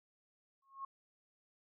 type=tone with exponential growth; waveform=sine; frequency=1087 Hz; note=C#6; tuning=34 cents flat; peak=-38 dBFS; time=0.62-0.85 s; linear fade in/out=5 ms; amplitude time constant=48 ms; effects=none